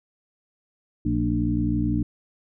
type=harmonic tone with a mistuned harmonic; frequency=59.4 Hz; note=A#1; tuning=33 cents sharp; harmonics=1 / 2 / 3 / 4 / 5; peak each=-28 / -27 / -30 / -27 / -25 dBFS; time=1.05-2.03 s; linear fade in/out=5 ms; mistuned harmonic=4; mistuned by=-57 cents; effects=none